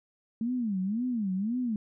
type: tone with vibrato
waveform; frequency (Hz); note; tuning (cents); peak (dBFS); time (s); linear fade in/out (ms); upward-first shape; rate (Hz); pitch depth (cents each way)
sine; 216.7; A3; -26; -27; 0.41-1.76; 2; sine; 1.9; 270
effects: none